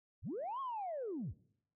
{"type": "linear two-way sweep", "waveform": "sine", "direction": "up then down", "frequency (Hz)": [47.49, 1108.7, 47.49], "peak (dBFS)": -37, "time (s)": [0.22, 1.34], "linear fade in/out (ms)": 50, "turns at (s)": 0.6, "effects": ["noise-tail reverb RT60 0.7 s tail -22 dB re dry", "tanh soft clip ceiling -34 dBFS"]}